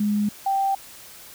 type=tone pair in turn; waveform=sine; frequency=207.7 / 782.4 Hz; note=G#3 / G5; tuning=0 / -4 cents; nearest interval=octave + major seventh; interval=2296 cents; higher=second; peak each=-19 dBFS; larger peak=neither; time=0-0.29 / 0.46-0.75 s; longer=neither; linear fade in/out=5 ms; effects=white hiss -44 dBFS RMS until 1.34 s